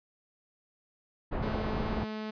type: low-pass noise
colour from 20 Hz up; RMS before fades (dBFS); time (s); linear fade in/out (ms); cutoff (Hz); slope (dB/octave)
pink; -33; 1.31-2.05; 20; 1100; 12
type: tone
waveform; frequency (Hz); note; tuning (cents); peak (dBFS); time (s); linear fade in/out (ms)
sawtooth; 215.8; A3; -33; -31; 1.42-2.31; 10
effects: resampled to 11025 Hz